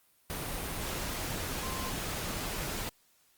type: tone in noise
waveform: sine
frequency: 1046.5 Hz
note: C6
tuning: in tune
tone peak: -41 dBFS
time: 1.63-1.9 s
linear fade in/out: 0 ms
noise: pink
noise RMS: -36 dBFS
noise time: 0.3-2.89 s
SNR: -8 dB
effects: white hiss -67 dBFS RMS until 3.37 s + Opus 32 kbps